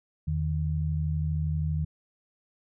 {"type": "tone pair together", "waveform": "sine", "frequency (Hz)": [81.74, 154.3], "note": ["E2", "D#3"], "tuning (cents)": [-14, -14], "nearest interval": "major seventh", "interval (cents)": 1100, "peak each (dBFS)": -28, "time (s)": [0.27, 1.85], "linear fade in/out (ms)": 10, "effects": []}